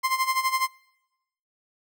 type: tone with tremolo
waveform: 30% pulse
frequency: 1046.5 Hz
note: C6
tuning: in tune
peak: -17 dBFS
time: 0.03-0.68 s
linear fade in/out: 20 ms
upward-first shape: sine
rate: 12 Hz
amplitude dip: 75%
effects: noise-tail reverb RT60 0.9 s tail -24 dB re dry